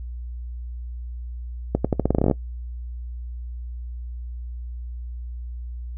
accelerating click train, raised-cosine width 2 ms, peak -5 dBFS, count 14, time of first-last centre 1.75-2.313 s, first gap 96 ms, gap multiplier 0.85, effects noise-tail reverb RT60 0.1 s tail -21 dB re dry + added 60 Hz sine -30 dBFS peak until 5.97 s

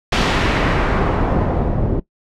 pink noise with low-pass filter sweep, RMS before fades -17 dBFS, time 0.12-2 s, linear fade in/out 5 ms, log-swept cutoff 4200 to 390 Hz, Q 0.88, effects noise-tail reverb RT60 0.1 s tail -18 dB re dry

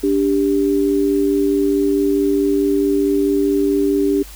sine tone pair together, 290 / 394.6 Hz, D4 / G4, -22 / +11 cents, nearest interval perfect fourth, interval 533 cents, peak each -16 dBFS, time 0.03-4.23 s, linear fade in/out 10 ms, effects added 50 Hz sine -36 dBFS peak until 4.35 s + white hiss -40 dBFS RMS until 4.35 s

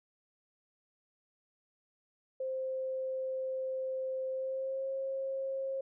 sine tone with pitch glide, 523.3 to 536.8 Hz, C5 to C5, 0 to +44 cents, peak -33 dBFS, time 2.4-5.81 s, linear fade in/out 5 ms, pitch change +44 cents, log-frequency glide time 4.31-4.88 s, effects none

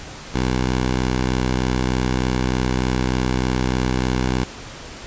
10% pulse tone, 63.3 Hz, B1, 43 cents sharp, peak -10 dBFS, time 0.34-4.44 s, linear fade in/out 5 ms, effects pink hiss -36 dBFS RMS until 5.06 s + resampled to 16000 Hz

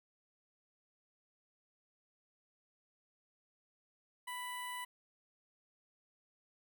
15% pulse tone with notch filter, 990 Hz, B5, 4 cents sharp, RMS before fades -43 dBFS, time 4.27-4.85 s, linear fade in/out 10 ms, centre 4700 Hz, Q 0.8, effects none

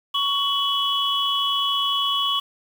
sine tone cluster, 1119 / 2982 / 3348 Hz, C#6 / F#7 / G#7, +16 / +13 / +13 cents, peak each -24 dBFS, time 0.14-2.4 s, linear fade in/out 10 ms, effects 7-bit

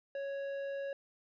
sine tone with tanh clipping, 554.4 Hz, C#5, in tune, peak -38 dBFS, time 0.15-0.93 s, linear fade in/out 2 ms, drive 10 dB, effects none

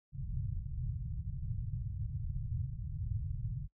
white low-pass noise, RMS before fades -38 dBFS, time 0.12-3.68 s, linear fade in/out 50 ms, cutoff 140 Hz, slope 48 dB/octave, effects noise-tail reverb RT60 0.1 s tail -25 dB re dry

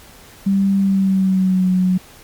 sine tone with pitch glide, 196 to 183.93 Hz, G3 to F#3, 0 to -10 cents, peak -12 dBFS, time 0.46-1.98 s, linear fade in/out 10 ms, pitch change -110 cents, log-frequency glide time 0.8-1.7 s, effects pink hiss -43 dBFS RMS until 2.23 s + MP3 96 kbps

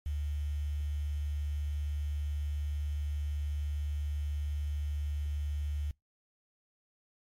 sine tone with quantisation, 73.42 Hz, D2, in tune, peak -31 dBFS, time 0.06-5.91 s, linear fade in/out 0 ms, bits 9, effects noise-tail reverb RT60 0.2 s tail -26 dB re dry + MP3 64 kbps

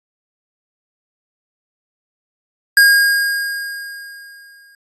square tone with exponential decay, 1625 Hz, G#6, 38 cents flat, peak -6 dBFS, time 2.77-4.75 s, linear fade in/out 2 ms, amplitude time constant 430 ms, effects AAC 64 kbps

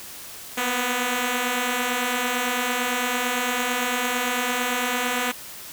5% pulse beating tone pair, 240 / 248.9 Hz, B3 / B3, -49 / +14 cents, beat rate 8.9 Hz, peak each -18 / -12 dBFS, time 0.57-5.32 s, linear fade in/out 10 ms, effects white hiss -39 dBFS RMS until 5.72 s

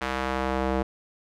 square tone with band-pass filter sweep, 65.41 Hz, C2, in tune, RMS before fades -27 dBFS, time 0.01-0.83 s, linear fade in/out 10 ms, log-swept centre 1600 to 540 Hz, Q 0.78, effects none

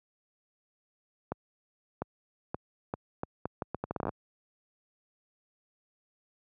accelerating click train, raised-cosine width 1 ms, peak -18 dBFS, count 17, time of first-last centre 1.32-4.092 s, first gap 700 ms, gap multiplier 0.75, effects high-pass 80 Hz 12 dB/octave

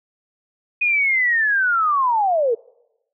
sine linear sweep, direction down, 2489 to 435.9 Hz, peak -15 dBFS, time 0.81-2.55 s, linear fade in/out 10 ms, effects noise-tail reverb RT60 0.9 s tail -25 dB re dry

